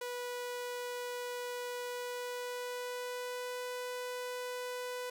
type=tone with pitch glide; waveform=sawtooth; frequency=490.4 to 496.7 Hz; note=B4 to B4; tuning=-12 to +10 cents; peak=-34 dBFS; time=0.01-5.1 s; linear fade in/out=5 ms; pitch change=+22 cents; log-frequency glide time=1.86-3.64 s; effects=none